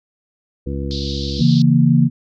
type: harmonic tone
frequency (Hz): 69.2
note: C#2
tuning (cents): -2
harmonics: 1 / 2 / 3 / 4 / 5 / 7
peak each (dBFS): -24 / -27 / -29 / -30 / -31 / -32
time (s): 0.66-1.42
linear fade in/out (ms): 10
type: band-pass noise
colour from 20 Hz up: pink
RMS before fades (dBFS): -30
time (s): 0.91-1.62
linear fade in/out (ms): 0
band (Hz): 3600 to 4900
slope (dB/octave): 48
type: chord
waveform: sine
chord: A# diminished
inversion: first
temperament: equal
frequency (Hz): 138.59 / 164.81 / 233.1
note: C#3 / E3 / A#3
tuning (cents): 0 / 0 / 0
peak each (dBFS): -14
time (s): 1.38-2.1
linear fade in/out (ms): 50
effects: none

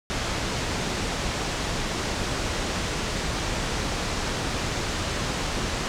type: low-pass noise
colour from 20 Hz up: pink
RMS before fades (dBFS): -28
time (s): 0.1-5.88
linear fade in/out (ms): 0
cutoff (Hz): 7400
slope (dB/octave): 24
effects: none

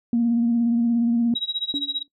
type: tone with vibrato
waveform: sine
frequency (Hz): 234.6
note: A#3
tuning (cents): +11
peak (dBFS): -16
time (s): 0.13-1.34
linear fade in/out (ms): 2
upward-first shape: sine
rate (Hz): 17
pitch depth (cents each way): 29
type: tone with tremolo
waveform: sine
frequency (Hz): 3844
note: B7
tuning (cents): -48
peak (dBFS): -20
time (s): 1.35-2.03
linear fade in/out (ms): 10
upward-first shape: sine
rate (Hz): 15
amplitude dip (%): 90
type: tone with exponential decay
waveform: sine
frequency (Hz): 284.4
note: C#4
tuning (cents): +45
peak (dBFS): -23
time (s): 1.74-2.08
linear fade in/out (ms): 1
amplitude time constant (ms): 72
effects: noise-tail reverb RT60 0.1 s tail -17 dB re dry + tanh soft clip ceiling -12 dBFS

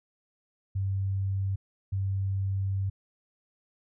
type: tone pair in turn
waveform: sine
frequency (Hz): 97.1 / 97.1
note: G2 / G2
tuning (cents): -16 / -16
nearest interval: unison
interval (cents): 0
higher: neither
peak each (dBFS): -26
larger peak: neither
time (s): 0.75-1.56 / 1.92-2.9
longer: second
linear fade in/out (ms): 10
effects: none

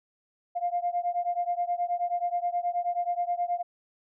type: beating tone pair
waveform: sine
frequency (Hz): 698.5 / 707.9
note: F5 / F5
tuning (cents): 0 / +23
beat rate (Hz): 9.4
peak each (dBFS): -28 / -29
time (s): 0.55-3.63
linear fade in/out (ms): 20
effects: tanh soft clip ceiling -18 dBFS

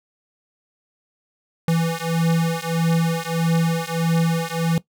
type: beating tone pair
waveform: square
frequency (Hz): 164.81 / 166.41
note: E3 / E3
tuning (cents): 0 / +17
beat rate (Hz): 1.6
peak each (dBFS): -22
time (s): 1.68-4.78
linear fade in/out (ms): 2
effects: noise-tail reverb RT60 0.1 s tail -17 dB re dry

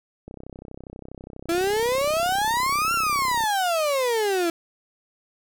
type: click train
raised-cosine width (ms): 2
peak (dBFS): -25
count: 103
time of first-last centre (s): 0.28-3.438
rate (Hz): 32.3
type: exponential two-way sweep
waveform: 35% pulse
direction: up then down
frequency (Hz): 329.6 to 1396.9 to 329.6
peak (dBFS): -19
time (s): 1.49-4.5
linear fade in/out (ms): 2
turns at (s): 2.94
effects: none

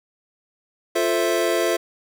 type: chord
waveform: square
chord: F major seventh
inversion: none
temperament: equal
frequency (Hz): 349.2 / 440 / 523.3 / 659.3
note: F4 / A4 / C5 / E5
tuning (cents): 0 / 0 / 0 / 0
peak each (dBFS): -24 / -26 / -27 / -24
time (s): 0.95-1.77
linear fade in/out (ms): 10
effects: none

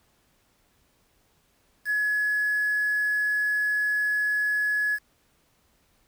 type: tone with quantisation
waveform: sine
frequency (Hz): 1693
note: G#6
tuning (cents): +33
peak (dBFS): -22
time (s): 1.85-4.99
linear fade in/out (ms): 50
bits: 7
effects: pink hiss -66 dBFS RMS until 6.07 s

